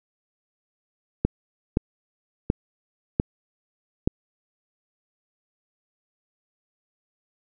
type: clicks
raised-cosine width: 3 ms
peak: -6 dBFS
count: 5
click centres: 1.25 / 1.771 / 2.501 / 3.199 / 4.075 s
effects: none